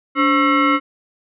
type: tone with frequency modulation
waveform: sine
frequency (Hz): 523.3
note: C5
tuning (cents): 0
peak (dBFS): -12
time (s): 0.15-0.8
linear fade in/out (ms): 50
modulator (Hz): 810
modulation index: 2
effects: none